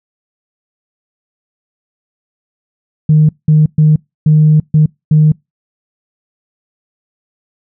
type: tone bursts at uneven times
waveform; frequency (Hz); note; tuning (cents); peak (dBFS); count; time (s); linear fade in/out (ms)
sine; 153.6; D#3; -22; -3; 6; 3.09-3.29 / 3.48-3.66 / 3.78-3.96 / 4.26-4.6 / 4.74-4.86 / 5.11-5.32; 5
effects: noise-tail reverb RT60 0.2 s tail -26 dB re dry + tanh soft clip ceiling 0 dBFS